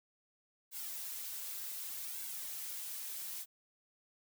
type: noise with flanger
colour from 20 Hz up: blue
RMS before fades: -43 dBFS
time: 0.71-3.46 s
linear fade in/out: 50 ms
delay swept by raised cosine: 1.6 to 5.6 ms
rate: 0.66 Hz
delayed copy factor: -0.75
effects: none